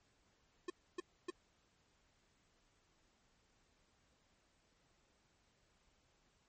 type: tone bursts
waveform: square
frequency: 357.2 Hz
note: F4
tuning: 39 cents sharp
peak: -40 dBFS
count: 3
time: 0.68-1.303 s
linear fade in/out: 5 ms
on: 21 ms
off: 280 ms
effects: pink hiss -75 dBFS RMS until 6.48 s + MP3 32 kbps